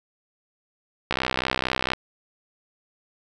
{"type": "click train", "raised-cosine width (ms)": 0.3, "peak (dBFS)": -6, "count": 54, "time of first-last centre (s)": [1.11, 1.934], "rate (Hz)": 64.3, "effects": []}